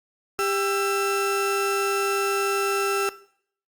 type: tone pair together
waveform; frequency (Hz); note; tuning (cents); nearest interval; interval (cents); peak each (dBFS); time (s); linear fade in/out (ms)
35% pulse; 396.9 / 1335; G4 / E6; +22 / +22; octave + major sixth; 2100; -23; 0.39-3.09; 0
effects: noise-tail reverb RT60 0.6 s tail -18 dB re dry + Opus 48 kbps